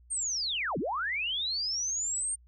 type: linear two-way sweep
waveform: sine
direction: down then up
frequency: 8870 to 130.81 to 8870 Hz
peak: -29 dBFS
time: 0.1-2.36 s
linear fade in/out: 20 ms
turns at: 0.78 s
effects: added 60 Hz sine -55 dBFS peak until 2.47 s